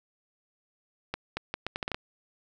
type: accelerating click train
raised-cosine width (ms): 0.3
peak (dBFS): -15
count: 9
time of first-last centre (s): 1.14-1.945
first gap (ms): 230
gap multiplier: 0.74
effects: none